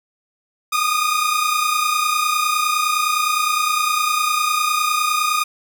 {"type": "tone pair together", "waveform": "sawtooth", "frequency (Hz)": [1214.7, 1244.5], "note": ["D#6", "D#6"], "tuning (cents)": [-42, 0], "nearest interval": "unison", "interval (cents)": 42, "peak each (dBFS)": -16, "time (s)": [0.72, 5.44], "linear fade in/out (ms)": 10, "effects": []}